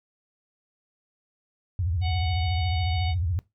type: tone with vibrato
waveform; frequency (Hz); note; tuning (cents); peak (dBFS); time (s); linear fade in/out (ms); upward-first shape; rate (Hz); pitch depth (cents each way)
sine; 86.5; F2; -16; -23; 1.79-3.39; 0; sine; 14; 210
type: harmonic tone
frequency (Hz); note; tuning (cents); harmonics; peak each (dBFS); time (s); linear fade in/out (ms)
740; F#5; 0; 1 / 3 / 4 / 5 / 6; -33 / -38 / -39 / -40 / -41; 2.01-3.15; 50
effects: noise-tail reverb RT60 0.2 s tail -20 dB re dry